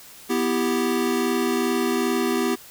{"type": "chord", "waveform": "square", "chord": "E minor", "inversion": "second", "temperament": "equal", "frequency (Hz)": [246.9, 329.6, 392], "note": ["B3", "E4", "G4"], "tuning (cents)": [0, 0, 0], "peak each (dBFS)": [-25, -27, -25], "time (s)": [0.29, 2.56], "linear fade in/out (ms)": 20, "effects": ["white hiss -45 dBFS RMS until 2.7 s"]}